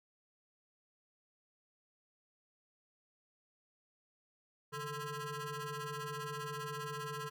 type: ring-modulated tone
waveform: 20% pulse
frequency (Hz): 297.8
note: D4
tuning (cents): +24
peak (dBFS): -32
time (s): 4.72-7.3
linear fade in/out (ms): 20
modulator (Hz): 737
effects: none